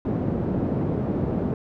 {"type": "band-pass noise", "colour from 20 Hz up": "pink", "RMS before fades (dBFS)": -25, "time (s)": [0.05, 1.54], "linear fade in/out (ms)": 2, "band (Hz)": [120, 390], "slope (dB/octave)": 12, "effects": []}